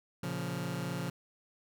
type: chord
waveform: sawtooth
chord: Bb minor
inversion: none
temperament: just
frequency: 116.54 / 139.85 / 174.81 Hz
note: Bb2 / Db3 / F3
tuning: 0 / +16 / +2 cents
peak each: -38 / -34 / -33 dBFS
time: 0.23-1.1 s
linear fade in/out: 5 ms
effects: none